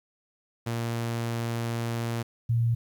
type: tone pair in turn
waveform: sawtooth / sine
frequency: 116.54 / 116.54 Hz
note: A#2 / A#2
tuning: 0 / 0 cents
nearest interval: unison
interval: 0 cents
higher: neither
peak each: -24 / -21 dBFS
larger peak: second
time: 0.66-2.23 / 2.49-2.75 s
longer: first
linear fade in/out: 10 ms
effects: 10-bit